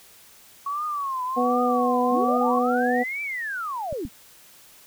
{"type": "tone with vibrato", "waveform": "sine", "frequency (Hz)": 1108.7, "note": "C#6", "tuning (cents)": 0, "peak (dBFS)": -25, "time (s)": [0.66, 2.59], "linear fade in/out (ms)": 5, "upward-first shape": "triangle", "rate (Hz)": 1.3, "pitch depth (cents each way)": 190}
{"type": "harmonic tone", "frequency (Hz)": 246.9, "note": "B3", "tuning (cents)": 0, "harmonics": [1, 2, 3], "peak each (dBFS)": [-24, -24, -24], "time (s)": [1.36, 3.04], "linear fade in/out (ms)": 20}
{"type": "linear two-way sweep", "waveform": "sine", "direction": "up then down", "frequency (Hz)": [174.61, 2349, 174.61], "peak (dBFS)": -27, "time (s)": [2.1, 4.09], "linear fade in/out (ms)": 50, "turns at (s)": 3.22}
{"type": "clicks", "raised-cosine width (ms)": 5, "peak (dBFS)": -23, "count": 2, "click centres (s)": [3.927, 4.052]}
{"effects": ["white hiss -51 dBFS RMS until 4.86 s"]}